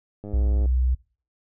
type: click train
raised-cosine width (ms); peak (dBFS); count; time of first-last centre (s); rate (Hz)
2; -24; 44; 0.24-0.657; 103
type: tone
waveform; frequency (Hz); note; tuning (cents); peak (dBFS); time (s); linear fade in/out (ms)
sine; 63; B1; +35; -18; 0.33-0.95; 10
effects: noise-tail reverb RT60 0.4 s tail -23 dB re dry